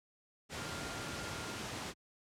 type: tone in noise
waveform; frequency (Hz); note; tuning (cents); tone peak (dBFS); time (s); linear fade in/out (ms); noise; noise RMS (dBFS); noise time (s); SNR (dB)
sine; 1400; F6; +4; -49; 0.54-1.61; 50; pink; -41; 0.49-1.94; -11
effects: high-pass 80 Hz 12 dB/octave + low-pass 8000 Hz 12 dB/octave